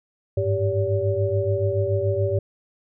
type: tone cluster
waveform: sine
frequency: 98.3 / 105.3 / 394 / 571 Hz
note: G2 / G#2 / G4 / D5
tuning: +5 / +24 / +9 / -49 cents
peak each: -25 dBFS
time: 0.37-2.39 s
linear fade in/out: 5 ms
effects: none